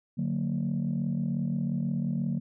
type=chord; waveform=sine; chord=D augmented; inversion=none; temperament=just; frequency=146.83 / 183.54 / 229.4 Hz; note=D3 / F#3 / A#3; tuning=0 / -14 / -28 cents; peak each=-30 dBFS; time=0.17-2.4 s; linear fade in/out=20 ms; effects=tanh soft clip ceiling -21 dBFS